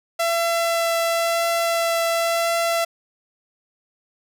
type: tone with vibrato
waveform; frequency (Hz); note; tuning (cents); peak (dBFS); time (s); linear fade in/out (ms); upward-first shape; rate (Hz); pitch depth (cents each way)
sawtooth; 672; E5; +33; -15; 0.19-2.85; 10; triangle; 0.95; 9
effects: none